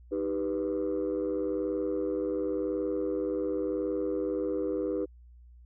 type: chord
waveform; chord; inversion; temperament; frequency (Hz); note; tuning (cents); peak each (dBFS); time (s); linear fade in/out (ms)
sine; Eb augmented; none; equal; 311.1 / 392 / 493.9; Eb4 / G4 / B4; 0 / 0 / 0; -31; 0.11-5.06; 20
effects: tanh soft clip ceiling -23 dBFS + added 60 Hz sine -50 dBFS peak until 5.65 s